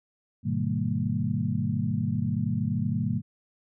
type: tone cluster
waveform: sine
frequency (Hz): 104.6 / 125.1 / 153.5 / 195.3 / 228.2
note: G#2 / B2 / D#3 / G3 / A#3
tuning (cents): +13 / +23 / -23 / -6 / -37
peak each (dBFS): -31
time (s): 0.43-3.22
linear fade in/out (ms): 50
effects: none